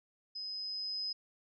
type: tone with level ramp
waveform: sine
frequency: 5050 Hz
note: D#8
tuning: 25 cents sharp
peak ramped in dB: -39 to -34 dBFS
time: 0.35-1.13 s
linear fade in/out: 10 ms
effects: none